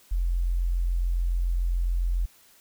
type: tone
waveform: sine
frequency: 43.56 Hz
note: F1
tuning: 4 cents flat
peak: -22 dBFS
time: 0.11-2.26 s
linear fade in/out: 10 ms
effects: white hiss -57 dBFS RMS until 2.6 s